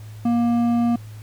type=tone with hard clipping; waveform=sine; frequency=236.2 Hz; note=A#3; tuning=23 cents sharp; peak=-18 dBFS; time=0.25-0.96 s; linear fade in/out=5 ms; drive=8 dB; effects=added 107 Hz sine -35 dBFS peak until 1.22 s + pink hiss -50 dBFS RMS until 1.22 s